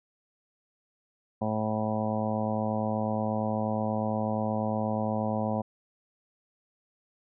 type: harmonic tone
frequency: 108.4 Hz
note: A2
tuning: 25 cents flat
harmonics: 1 / 2 / 3 / 4 / 5 / 6 / 7 / 8 / 9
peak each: -34 / -30 / -42 / -41 / -34 / -36 / -35 / -42 / -39 dBFS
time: 1.41-5.62 s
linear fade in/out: 10 ms
effects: none